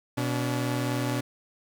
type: tone pair together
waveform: sawtooth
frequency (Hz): 123.47 / 286.3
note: B2 / D4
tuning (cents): 0 / -44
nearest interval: octave + minor third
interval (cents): 1456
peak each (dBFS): -24 / -26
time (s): 0.17-1.21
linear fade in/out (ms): 10
effects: 9-bit